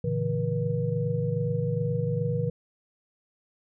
sine tone cluster, 114.4 / 141.5 / 164 / 481.3 Hz, A#2 / C#3 / E3 / B4, -32 / +36 / -9 / -45 cents, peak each -30 dBFS, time 0.04-2.5 s, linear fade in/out 5 ms, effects none

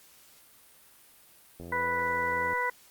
click train, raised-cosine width 2 ms, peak -30 dBFS, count 81, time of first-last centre 1.6-2.53 s, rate 86 Hz
harmonic tone, 493.3 Hz, B4, 2 cents flat, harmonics 1 / 2 / 3 / 4, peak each -35 / -30 / -35 / -31 dBFS, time 1.72-2.7 s, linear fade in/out 5 ms
effects white hiss -57 dBFS RMS until 2.9 s + Opus 48 kbps

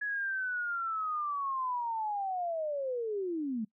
sine linear sweep, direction down, 1691 to 207.7 Hz, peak -31 dBFS, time 0.01-3.65 s, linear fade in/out 10 ms, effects noise-tail reverb RT60 0.1 s tail -23 dB re dry

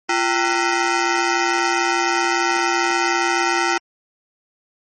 15% pulse ring-modulated tone, 565 Hz, C#5, 33 cents sharp, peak -7 dBFS, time 0.09-3.78 s, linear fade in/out 5 ms, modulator 219 Hz, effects MP3 32 kbps

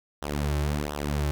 sawtooth tone with flanger, 73.42 Hz, D2, in tune, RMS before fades -28 dBFS, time 0.22-1.31 s, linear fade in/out 0 ms, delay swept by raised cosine 0.43 to 4.23 ms, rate 1.4 Hz, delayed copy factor -0.8, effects none

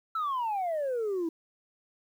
sine exponential sweep, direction down, 1343 to 318.9 Hz, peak -26 dBFS, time 0.15-1.29 s, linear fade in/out 5 ms, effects tanh soft clip ceiling -26 dBFS + 10-bit

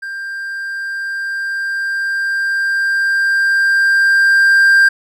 triangle tone with level ramp, 1589 Hz, G6, 23 cents sharp, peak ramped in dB -21 to -4 dBFS, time 0.02-4.89 s, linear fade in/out 10 ms, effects none

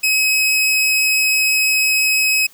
sawtooth tone, 2551 Hz, D#7, 43 cents sharp, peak -10 dBFS, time 0.03-2.47 s, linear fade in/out 10 ms, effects white hiss -48 dBFS RMS until 2.53 s

